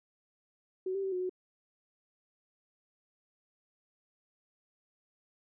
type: tone with pitch steps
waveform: sine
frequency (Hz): 373.9 / 391.2 / 384.3 / 364.3 / 367.9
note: F#4 / G4 / G4 / F#4 / F#4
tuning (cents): +18 / -4 / -34 / -27 / -10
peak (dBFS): -31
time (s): 0.86-1.295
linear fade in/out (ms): 5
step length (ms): 87
effects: none